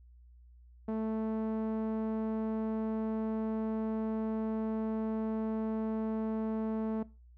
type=tone with low-pass filter; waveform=sawtooth; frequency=220 Hz; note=A3; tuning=in tune; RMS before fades=-34 dBFS; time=0.88-7.03 s; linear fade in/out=5 ms; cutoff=750 Hz; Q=0.82; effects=noise-tail reverb RT60 0.3 s tail -20 dB re dry + added 60 Hz sine -54 dBFS peak until 7.37 s